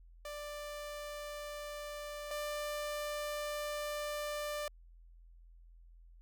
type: tone pair in turn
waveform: sawtooth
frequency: 590 / 592.6 Hz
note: D5 / D5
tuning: +8 / +15 cents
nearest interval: unison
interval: 7 cents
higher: second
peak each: -38 / -33 dBFS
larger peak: second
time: 0.25-2.31 / 2.31-4.68 s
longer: second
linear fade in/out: 2 ms
effects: added 42 Hz sine -55 dBFS peak until 6.21 s